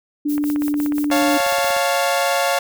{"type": "tone", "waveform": "sine", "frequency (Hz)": 293.7, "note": "D4", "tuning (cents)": 0, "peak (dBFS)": -17, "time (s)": [0.25, 1.38], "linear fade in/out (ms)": 10}
{"type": "noise with tremolo", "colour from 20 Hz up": "violet", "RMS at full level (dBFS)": -32, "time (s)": [0.28, 1.73], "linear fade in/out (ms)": 20, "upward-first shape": "sine", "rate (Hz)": 5.9, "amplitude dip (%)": 90}
{"type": "click train", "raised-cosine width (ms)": 0.5, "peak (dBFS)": -16, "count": 24, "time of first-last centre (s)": [0.38, 1.766], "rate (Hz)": 16.6}
{"type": "chord", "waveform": "sawtooth", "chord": "Db augmented", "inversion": "none", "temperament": "equal", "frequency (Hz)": [554.4, 698.5, 880], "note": ["Db5", "F5", "A5"], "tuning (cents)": [0, 0, 0], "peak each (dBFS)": [-16, -16, -21], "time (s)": [1.11, 2.59], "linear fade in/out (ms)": 5}
{"effects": []}